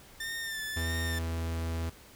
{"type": "tone with vibrato", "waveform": "sawtooth", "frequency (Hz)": 1790, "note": "A6", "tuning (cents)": 29, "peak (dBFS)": -31, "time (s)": [0.2, 1.19], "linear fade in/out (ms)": 5, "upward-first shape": "sine", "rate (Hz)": 1.6, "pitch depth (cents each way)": 45}
{"type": "tone", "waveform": "45% pulse", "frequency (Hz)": 82.41, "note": "E2", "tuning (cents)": 0, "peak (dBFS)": -31, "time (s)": [0.76, 1.9], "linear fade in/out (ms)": 10}
{"effects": ["pink hiss -54 dBFS RMS until 2.15 s"]}